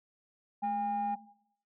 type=tone pair together; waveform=sine; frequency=214.8 / 811 Hz; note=A3 / G#5; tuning=-41 / -41 cents; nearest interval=octave + major seventh; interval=2300 cents; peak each=-36 / -28 dBFS; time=0.62-1.16 s; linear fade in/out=20 ms; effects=noise-tail reverb RT60 0.7 s tail -18 dB re dry + tanh soft clip ceiling -26 dBFS